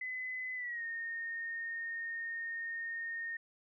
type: tone with pitch glide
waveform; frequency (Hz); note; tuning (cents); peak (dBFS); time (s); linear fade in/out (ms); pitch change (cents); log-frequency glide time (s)
sine; 2019 to 1840.8; B6 to A#6; +38 to -22; -37; 0.01-3.37; 5; -160; 0.55-0.84
effects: none